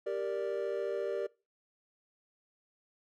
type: chord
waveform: triangle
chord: G minor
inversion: none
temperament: equal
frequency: 392 / 466.2 / 587.3 Hz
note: G4 / Bb4 / D5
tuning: 0 / 0 / 0 cents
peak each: -34 dBFS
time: 0.06-1.27 s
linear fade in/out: 10 ms
effects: noise-tail reverb RT60 0.3 s tail -23 dB re dry + tanh soft clip ceiling -22 dBFS